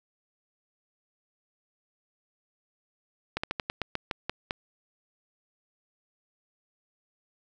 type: slowing click train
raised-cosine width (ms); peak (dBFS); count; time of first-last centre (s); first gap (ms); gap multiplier
0.3; -13; 10; 3.37-4.509; 65; 1.16
effects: none